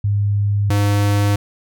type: tone pair in turn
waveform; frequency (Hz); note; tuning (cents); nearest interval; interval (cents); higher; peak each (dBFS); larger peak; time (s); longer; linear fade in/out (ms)
sine / square; 102 / 102; G#2 / G#2; -31 / -31; unison; 0; neither; -14; neither; 0.04-0.7 / 0.7-1.36; neither; 5
effects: none